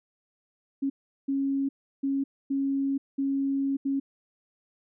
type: tone bursts at uneven times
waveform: sine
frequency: 274.4 Hz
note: C#4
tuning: 17 cents flat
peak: -24 dBFS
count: 6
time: 0.82-0.9 / 1.28-1.69 / 2.03-2.24 / 2.5-2.98 / 3.18-3.77 / 3.85-4 s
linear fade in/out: 10 ms
effects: none